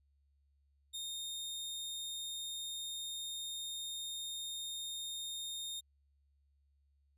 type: tone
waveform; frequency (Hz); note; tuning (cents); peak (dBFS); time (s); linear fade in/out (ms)
sawtooth; 3675; A#7; -25; -37; 0.93-5.81; 20
effects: added 70 Hz sine -70 dBFS peak until 7.17 s + resampled to 32000 Hz

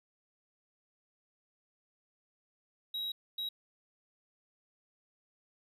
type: tone bursts at uneven times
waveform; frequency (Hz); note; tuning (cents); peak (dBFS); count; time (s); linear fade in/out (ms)
triangle; 3839; B7; -50; -33; 2; 2.94-3.12 / 3.38-3.49; 5
effects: none

